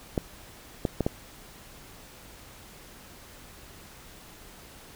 clicks, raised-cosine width 2 ms, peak -11 dBFS, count 4, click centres 0.178 / 0.852 / 1.007 / 1.065 s, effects pink hiss -49 dBFS RMS until 4.95 s

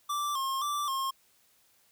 square tone with vibrato, 1120 Hz, C#6, 18 cents sharp, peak -30 dBFS, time 0.09-1.11 s, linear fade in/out 10 ms, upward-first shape square, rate 1.9 Hz, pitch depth 76 cents each way, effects white hiss -66 dBFS RMS until 1.91 s

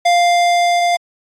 square tone with level ramp, 698.5 Hz, F5, in tune, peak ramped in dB -10 to -13 dBFS, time 0.05-0.97 s, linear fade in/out 10 ms, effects low-pass 7000 Hz 12 dB/octave + AAC 48 kbps

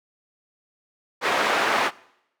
white band-pass noise, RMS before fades -22 dBFS, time 1.21-1.91 s, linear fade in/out 50 ms, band 370 to 1700 Hz, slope 12 dB/octave, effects noise-tail reverb RT60 0.8 s tail -22 dB re dry

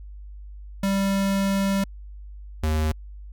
square tone pair in turn, 196 / 77.78 Hz, G3 / D#2, 0 / 0 cents, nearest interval octave + major third, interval 1600 cents, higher first, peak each -21 dBFS, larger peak neither, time 0.83-1.84 / 2.63-2.92 s, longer first, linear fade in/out 5 ms, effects added 50 Hz sine -37 dBFS peak until 3.32 s

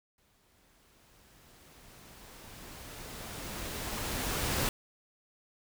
pink noise with exponential growth, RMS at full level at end -30 dBFS, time 0.18-4.69 s, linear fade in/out 2 ms, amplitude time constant 980 ms, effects none

